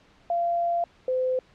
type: tone pair in turn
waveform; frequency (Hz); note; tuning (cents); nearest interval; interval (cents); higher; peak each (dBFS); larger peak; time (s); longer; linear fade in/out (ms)
sine; 688 / 512.4; F5 / C5; -26 / -36; perfect fourth; 510; first; -22; neither; 0.3-0.84 / 1.08-1.39; first; 2
effects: pink hiss -58 dBFS RMS until 1.54 s + low-pass 4000 Hz 12 dB/octave